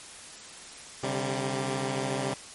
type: chord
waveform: 10% pulse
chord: C suspended second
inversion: none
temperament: equal with one note detuned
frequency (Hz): 133.1 / 146.83 / 196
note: C3 / D3 / G3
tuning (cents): +30 / 0 / 0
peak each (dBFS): -22 / -28 / -26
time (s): 1.03-2.34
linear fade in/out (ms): 5
effects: white hiss -45 dBFS RMS until 2.54 s + MP3 48 kbps